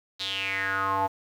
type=tone with band-pass filter sweep; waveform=square; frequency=97 Hz; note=G2; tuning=18 cents flat; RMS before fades=-28 dBFS; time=0.19-1.08 s; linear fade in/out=20 ms; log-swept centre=4000 to 800 Hz; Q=6.2; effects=9-bit